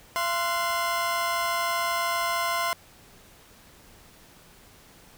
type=tone cluster; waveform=30% pulse; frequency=683 / 1041 / 1474 Hz; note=F5 / C6 / F#6; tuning=-39 / -9 / -7 cents; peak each=-27 / -24 / -32 dBFS; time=0.16-2.73 s; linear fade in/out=0 ms; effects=pink hiss -53 dBFS RMS until 5.17 s